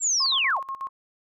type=linear sweep; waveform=sine; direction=down; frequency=7610 to 484.6 Hz; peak=-20 dBFS; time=0-0.6 s; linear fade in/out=50 ms
type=tone with tremolo; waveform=sine; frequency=1078 Hz; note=C#6; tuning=49 cents flat; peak=-28 dBFS; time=0.2-0.89 s; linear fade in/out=5 ms; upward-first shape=square; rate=8.2 Hz; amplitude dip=80%
effects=none